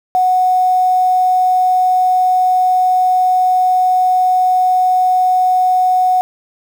sine tone with quantisation, 737 Hz, F#5, 7 cents flat, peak -9 dBFS, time 0.15-6.21 s, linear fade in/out 0 ms, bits 6, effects none

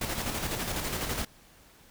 pink noise with tremolo, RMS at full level -31 dBFS, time 0.01-1.25 s, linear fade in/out 5 ms, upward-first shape square, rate 12 Hz, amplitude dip 40%, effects pink hiss -57 dBFS RMS until 1.9 s

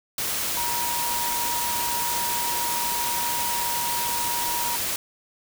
sine tone in noise, 951 Hz, A#5, 34 cents sharp, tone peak -28 dBFS, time 0.57-4.76 s, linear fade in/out 2 ms, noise white, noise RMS -27 dBFS, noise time 0.18-4.96 s, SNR -4 dB, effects none

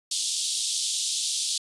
pink band-pass noise, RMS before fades -28 dBFS, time 0.11-1.58 s, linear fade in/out 5 ms, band 3300 to 10000 Hz, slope 48 dB/octave, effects resampled to 24000 Hz

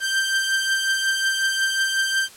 sawtooth beating tone pair, 1568 / 1573.5 Hz, G6 / G6, 0 / +6 cents, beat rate 5.5 Hz, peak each -17 / -23 dBFS, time 0-2.29 s, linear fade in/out 50 ms, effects white hiss -45 dBFS RMS until 2.36 s + low-pass 11000 Hz 12 dB/octave

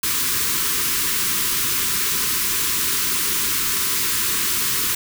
white band-stop noise, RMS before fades -21 dBFS, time 0.03-4.95 s, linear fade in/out 5 ms, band 450 to 960 Hz, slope 96 dB/octave, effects none

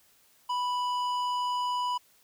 sine tone with tanh clipping, 987.8 Hz, B5, in tune, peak -29 dBFS, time 0.49-1.98 s, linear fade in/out 10 ms, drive 12 dB, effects white hiss -63 dBFS RMS until 2.23 s

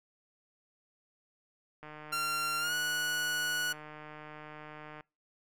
click train, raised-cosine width 0.5 ms, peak -32 dBFS, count 484, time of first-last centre 1.83-5.008 s, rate 152 Hz
sawtooth tone with pitch glide, 1377 to 1467.3 Hz, F6 to F#6, -25 to -15 cents, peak -27 dBFS, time 2.12-3.73 s, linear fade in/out 10 ms, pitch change +110 cents, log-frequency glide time 2.59-2.74 s
effects noise-tail reverb RT60 0.3 s tail -26 dB re dry

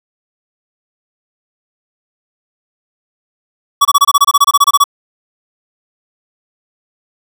square tone bursts, 1134 Hz, C#6, 39 cents sharp, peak -5 dBFS, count 16, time 3.81-4.841 s, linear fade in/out 10 ms, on 41 ms, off 25 ms, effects none

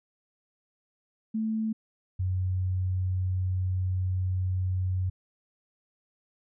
sine tone pair in turn, 220 / 92.5 Hz, A3 / F#2, 0 / 0 cents, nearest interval octave + minor third, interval 1500 cents, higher first, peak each -26 / -25 dBFS, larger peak second, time 1.34-1.73 / 2.19-5.1 s, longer second, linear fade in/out 10 ms, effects none

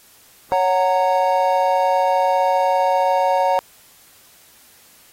triangle chord, F# major, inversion second, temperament just, 555 / 740 / 925 Hz, C#5 / F#5 / A#5, +2 / 0 / -14 cents, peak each -17 dBFS, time 0.52-3.59 s, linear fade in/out 0 ms, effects white hiss -50 dBFS RMS until 5.12 s + AAC 48 kbps

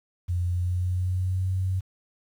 sine tone with pitch glide, 88.4 to 93.66 Hz, F2 to F#2, +22 to +22 cents, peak -23 dBFS, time 0.28-1.81 s, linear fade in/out 20 ms, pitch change +100 cents, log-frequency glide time 0.47-1.49 s, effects 9-bit

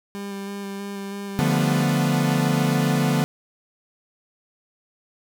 30% pulse tone with vibrato, 199 Hz, G3, 26 cents sharp, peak -27 dBFS, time 0.15-1.84 s, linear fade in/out 0 ms, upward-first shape square, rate 3.1 Hz, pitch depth 11 cents each way
45% pulse chord, B half-diminished seventh, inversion first, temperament equal, 146.83 / 174.61 / 220 / 246.9 Hz, D3 / F3 / A3 / B3, 0 / 0 / 0 / 0 cents, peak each -22 / -24 / -28 / -24 dBFS, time 1.39-3.24 s, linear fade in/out 0 ms
effects none

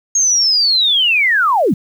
sine linear sweep, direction down, 6560 to 144.5 Hz, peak -10 dBFS, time 0.15-1.74 s, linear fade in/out 5 ms, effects 7-bit

